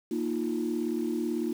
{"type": "chord", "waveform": "sine", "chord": "Bb suspended fourth", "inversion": "none", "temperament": "equal", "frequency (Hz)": [233.1, 311.1, 349.2], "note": ["Bb3", "Eb4", "F4"], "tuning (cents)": [0, 0, 0], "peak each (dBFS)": -31, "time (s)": [0.11, 1.53], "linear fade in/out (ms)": 5, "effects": ["tanh soft clip ceiling -20 dBFS", "8-bit"]}